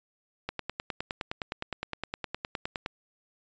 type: click train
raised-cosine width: 0.3 ms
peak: -16 dBFS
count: 24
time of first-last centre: 0.49-2.861 s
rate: 9.7 Hz
effects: resampled to 16000 Hz